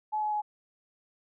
sine tone with pitch steps, 855 / 848.1 / 841.3 Hz, A5 / G#5 / G#5, -50 / +36 / +22 cents, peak -27 dBFS, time 0.12-0.42 s, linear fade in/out 20 ms, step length 100 ms, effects none

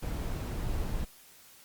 brown noise, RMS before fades -33 dBFS, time 0.02-1.05 s, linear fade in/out 10 ms, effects white hiss -56 dBFS RMS until 1.64 s + Opus 48 kbps

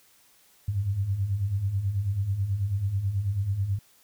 sine beating tone pair, 92 / 101.2 Hz, F#2 / G#2, -9 / -44 cents, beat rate 9.2 Hz, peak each -32 / -25 dBFS, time 0.68-3.79 s, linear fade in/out 5 ms, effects white hiss -60 dBFS RMS until 4.03 s

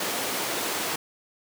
pink high-pass noise, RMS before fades -29 dBFS, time 0-0.96 s, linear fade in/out 5 ms, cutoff 310 Hz, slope 12 dB/octave, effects none

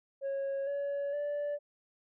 sine tone with pitch steps, 549 / 565.4 / 582.3 Hz, C#5 / C#5 / D5, -17 / +34 / -15 cents, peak -29 dBFS, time 0.21-1.59 s, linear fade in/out 50 ms, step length 460 ms, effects tanh soft clip ceiling -31 dBFS

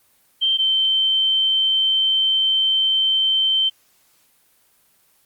sine tone pair in turn, 3136 / 3105 Hz, G7 / G7, 0 / -17 cents, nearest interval unison, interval 17 cents, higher first, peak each -15 dBFS, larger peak neither, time 0.41-0.58 / 0.58-3.7 s, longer second, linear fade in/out 20 ms, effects white hiss -59 dBFS RMS until 5.25 s + Opus 24 kbps

